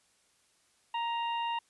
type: harmonic tone with a mistuned harmonic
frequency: 932.3 Hz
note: A#5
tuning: in tune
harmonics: 1 / 2 / 3 / 4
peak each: -31 / -45 / -39 / -50 dBFS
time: 0.94-1.59 s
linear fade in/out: 5 ms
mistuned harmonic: 2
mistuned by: +20 cents
effects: white hiss -69 dBFS RMS until 1.69 s + resampled to 24000 Hz